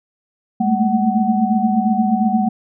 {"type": "tone cluster", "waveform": "sine", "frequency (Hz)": [203.9, 218.2, 226.7, 749], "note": ["G#3", "A3", "A#3", "F#5"], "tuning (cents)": [-32, -14, -48, 21], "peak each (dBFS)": -19, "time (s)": [0.6, 2.49], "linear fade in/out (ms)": 10, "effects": []}